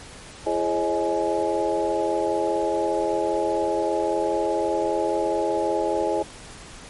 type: tone cluster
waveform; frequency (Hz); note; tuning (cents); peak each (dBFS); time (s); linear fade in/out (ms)
sine; 336.1 / 420 / 540 / 625 / 841; E4 / G#4 / C#5 / D#5 / G#5; +34 / +19 / -45 / +8 / +22; -27; 0.46-6.23; 10
effects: pink hiss -42 dBFS RMS until 6.89 s + MP3 48 kbps